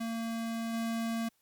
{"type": "tone with level steps", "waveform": "square", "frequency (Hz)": 228.2, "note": "A#3", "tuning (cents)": -37, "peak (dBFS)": [-34, -32], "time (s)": [0, 1.29], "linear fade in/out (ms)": 10, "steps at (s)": 0.73, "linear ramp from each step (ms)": 10, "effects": ["white hiss -73 dBFS RMS until 1.41 s", "Opus 48 kbps"]}